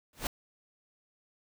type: noise with exponential growth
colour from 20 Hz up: pink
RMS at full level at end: -28 dBFS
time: 0.13-0.27 s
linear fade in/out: 2 ms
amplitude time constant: 29 ms
effects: none